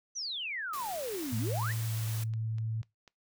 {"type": "exponential two-way sweep", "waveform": "sine", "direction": "down then up", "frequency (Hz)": [6200, 207.7, 2109], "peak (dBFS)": -34, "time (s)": [0.15, 1.73], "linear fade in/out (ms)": 20, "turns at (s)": 1.38}
{"type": "noise", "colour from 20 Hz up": "white", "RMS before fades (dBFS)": -43, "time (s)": [0.73, 2.24], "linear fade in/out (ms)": 5}
{"type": "tone with pitch glide", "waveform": "sine", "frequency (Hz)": [112.6, 111.37], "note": ["A2", "A2"], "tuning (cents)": [40, 21], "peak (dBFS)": -31, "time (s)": [1.32, 2.82], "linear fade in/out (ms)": 10, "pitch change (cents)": -19, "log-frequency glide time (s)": [1.83, 2]}
{"type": "click train", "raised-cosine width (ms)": 0.2, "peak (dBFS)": -36, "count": 5, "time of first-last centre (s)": [2.09, 3.078], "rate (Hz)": 4.05}
{"effects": ["noise-tail reverb RT60 0.2 s tail -22 dB re dry"]}